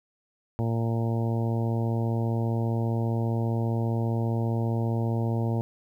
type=harmonic tone; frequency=115 Hz; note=A#2; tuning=23 cents flat; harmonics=1 / 2 / 3 / 4 / 5 / 6 / 7 / 8; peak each=-25 / -31 / -35 / -37 / -39 / -41 / -42 / -43 dBFS; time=0.59-5.61 s; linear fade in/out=0 ms; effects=10-bit